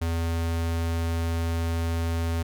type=tone; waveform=square; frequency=83.2 Hz; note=E2; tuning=17 cents sharp; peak=-25 dBFS; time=0.01-2.43 s; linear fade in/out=10 ms; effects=none